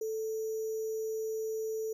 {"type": "tone with sample-and-hold", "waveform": "sine", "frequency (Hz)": 440, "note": "A4", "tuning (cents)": 0, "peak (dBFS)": -32, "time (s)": [0.01, 1.93], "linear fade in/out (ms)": 5, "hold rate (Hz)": 6300, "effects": []}